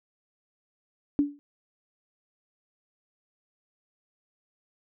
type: tone with exponential decay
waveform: sine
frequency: 288 Hz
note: D4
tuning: 34 cents flat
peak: -16 dBFS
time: 1.19-1.39 s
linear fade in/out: 0 ms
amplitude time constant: 43 ms
effects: none